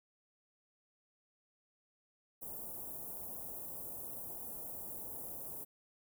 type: band-stop noise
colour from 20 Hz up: white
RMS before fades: -45 dBFS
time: 2.41-5.65 s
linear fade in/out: 20 ms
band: 820 to 11000 Hz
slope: 24 dB/octave
effects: none